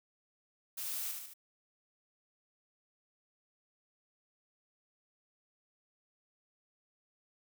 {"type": "noise with echo", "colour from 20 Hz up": "blue", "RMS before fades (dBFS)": -40, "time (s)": [0.77, 1.12], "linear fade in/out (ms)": 10, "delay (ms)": 73, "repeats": 3, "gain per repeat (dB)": -4, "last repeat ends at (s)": 1.339, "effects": []}